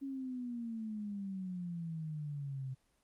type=exponential sweep; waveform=sine; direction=down; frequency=277.2 to 129.3 Hz; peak=-38 dBFS; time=0.01-2.75 s; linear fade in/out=20 ms; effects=pink hiss -75 dBFS RMS until 3.03 s + Opus 24 kbps